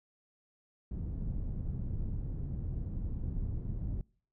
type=low-pass noise; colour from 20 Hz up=pink; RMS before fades=-36 dBFS; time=0.91-4.01 s; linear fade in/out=2 ms; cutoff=150 Hz; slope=12 dB/octave; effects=noise-tail reverb RT60 0.5 s tail -26 dB re dry